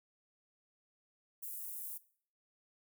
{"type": "high-pass noise", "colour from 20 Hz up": "white", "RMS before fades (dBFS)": -44, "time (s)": [1.42, 1.98], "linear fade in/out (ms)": 10, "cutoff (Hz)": 9900, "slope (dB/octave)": 24, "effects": ["noise-tail reverb RT60 0.5 s tail -18 dB re dry"]}